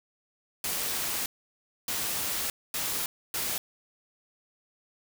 white noise bursts at uneven times, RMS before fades -31 dBFS, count 4, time 0.64-1.26 / 1.88-2.5 / 2.74-3.06 / 3.34-3.58 s, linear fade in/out 2 ms, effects none

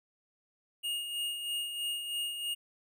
square tone with tremolo, 2850 Hz, F7, 34 cents sharp, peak -32 dBFS, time 0.83-2.55 s, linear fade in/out 20 ms, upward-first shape sine, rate 3.1 Hz, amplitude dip 50%, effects none

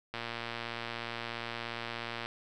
click train, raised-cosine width 0.3 ms, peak -21 dBFS, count 249, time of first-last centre 0.14-2.26 s, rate 117 Hz, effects none

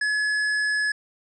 sine tone with tanh clipping, 1701 Hz, G#6, 41 cents sharp, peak -23 dBFS, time 0.01-0.92 s, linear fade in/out 5 ms, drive 12 dB, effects resampled to 22050 Hz

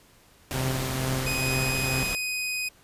pink noise, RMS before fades -32 dBFS, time 0.51-2.15 s, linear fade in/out 0 ms
sawtooth tone with tremolo, 130.81 Hz, C3, in tune, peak -22 dBFS, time 0.54-2.03 s, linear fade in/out 0 ms, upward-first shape sine, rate 2.2 Hz, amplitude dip 40%
sawtooth tone, 2500 Hz, D#7, 8 cents sharp, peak -24 dBFS, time 1.26-2.69 s, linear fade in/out 10 ms
effects pink hiss -57 dBFS RMS until 2.83 s + resampled to 32000 Hz

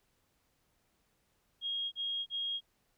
sine tone bursts, 3265 Hz, G#7, 30 cents flat, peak -33 dBFS, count 3, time 1.61-2.608 s, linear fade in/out 50 ms, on 310 ms, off 34 ms, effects pink hiss -75 dBFS RMS until 2.97 s

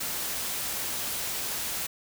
white noise, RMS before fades -32 dBFS, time 0-1.87 s, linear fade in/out 10 ms, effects none

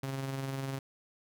sawtooth tone with tremolo, 135.2 Hz, C#3, 43 cents flat, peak -29 dBFS, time 0.03-0.79 s, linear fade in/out 5 ms, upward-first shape sine, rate 20 Hz, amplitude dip 35%, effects none

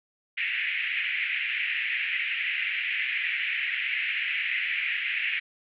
pink band-pass noise, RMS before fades -29 dBFS, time 0.37-5.4 s, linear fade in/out 10 ms, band 1900 to 2700 Hz, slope 48 dB/octave, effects none

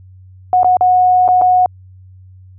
sine tone with dropouts, 731 Hz, F#5, 21 cents flat, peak -7 dBFS, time 0.53-1.66 s, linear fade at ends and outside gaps 1 ms, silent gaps 0.632-0.645 / 0.769-0.809 / 1.279-1.287 / 1.414-1.419 s, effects added 93 Hz sine -37 dBFS peak until 2.58 s

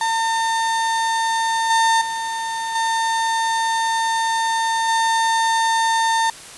35% pulse tone with level steps, 905 Hz, A5, 48 cents sharp, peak -16 / -12 / -21 / -16 / -14 dBFS, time 0.01-6.3 s, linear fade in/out 2 ms, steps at 1.7 / 2.01 / 2.75 / 4.88 s, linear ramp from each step 5 ms, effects white hiss -38 dBFS RMS until 6.57 s + resampled to 24000 Hz

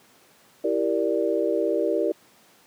sine chord, E half-diminished seventh, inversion none, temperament equal with one note detuned, 329.6 / 389.3 / 466.2 / 587.3 Hz, E4 / G4 / Bb4 / D5, 0 / -12 / 0 / 0 cents, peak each -26 dBFS, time 0.64-2.12 s, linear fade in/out 5 ms, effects pink hiss -56 dBFS RMS until 2.66 s + high-pass 200 Hz 12 dB/octave

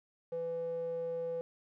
square tone with band-pass filter, 166.8 Hz, E3, 21 cents sharp, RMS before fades -37 dBFS, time 0.32-1.41 s, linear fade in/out 0 ms, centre 510 Hz, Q 7.8, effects none

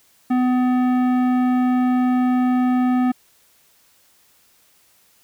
sine tone with tanh clipping, 251.3 Hz, B3, 30 cents sharp, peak -17 dBFS, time 0.3-3.12 s, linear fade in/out 10 ms, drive 14 dB, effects white hiss -57 dBFS RMS until 5.23 s

